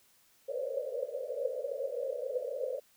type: band-pass noise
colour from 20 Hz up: pink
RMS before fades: -36 dBFS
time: 0.48-2.8 s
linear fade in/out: 10 ms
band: 480 to 580 Hz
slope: 96 dB/octave
effects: white hiss -66 dBFS RMS until 2.96 s